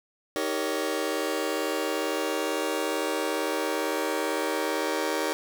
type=chord; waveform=sawtooth; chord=Eb dominant seventh; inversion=none; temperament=just; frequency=311.1 / 388.9 / 466.7 / 560 Hz; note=Eb4 / G4 / Bb4 / Db5; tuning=0 / -14 / +2 / +18 cents; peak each=-28 dBFS; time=0.36-5.33 s; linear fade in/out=0 ms; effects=none